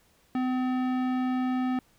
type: tone with tanh clipping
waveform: sine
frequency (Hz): 254.9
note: C4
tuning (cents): -45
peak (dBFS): -27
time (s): 0.35-1.79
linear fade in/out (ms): 2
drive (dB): 17
effects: pink hiss -64 dBFS RMS until 1.98 s